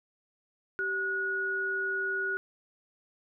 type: tone pair together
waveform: sine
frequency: 386.7 / 1454.5 Hz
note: G4 / F#6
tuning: -24 / -30 cents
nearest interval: octave + major seventh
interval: 2294 cents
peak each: -36 / -29 dBFS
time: 0.79-2.37 s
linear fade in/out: 0 ms
effects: none